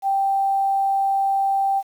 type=tone; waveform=sine; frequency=784 Hz; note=G5; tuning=in tune; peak=-17 dBFS; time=0.02-1.83 s; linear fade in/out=50 ms; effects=8-bit